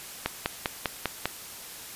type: click train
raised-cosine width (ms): 0.3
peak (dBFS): -9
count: 6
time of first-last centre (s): 0.26-1.256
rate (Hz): 5.02
effects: white hiss -42 dBFS RMS until 1.95 s + resampled to 32000 Hz